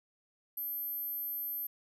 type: tone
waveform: sine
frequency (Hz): 12900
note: G9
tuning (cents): +48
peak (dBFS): -34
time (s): 0.57-1.67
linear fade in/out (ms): 5
effects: tanh soft clip ceiling -30 dBFS